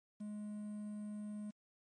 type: tone with quantisation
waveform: triangle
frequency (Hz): 209.6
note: G#3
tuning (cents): +16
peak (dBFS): -40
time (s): 0.2-1.51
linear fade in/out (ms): 10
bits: 11
effects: MP3 48 kbps